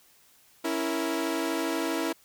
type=chord; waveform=sawtooth; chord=A# diminished; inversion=first; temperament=equal; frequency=277.2 / 329.6 / 466.2 Hz; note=C#4 / E4 / A#4; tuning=0 / 0 / 0 cents; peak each=-29 / -25 / -31 dBFS; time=0.64-2.13 s; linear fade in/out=10 ms; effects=white hiss -60 dBFS RMS until 2.24 s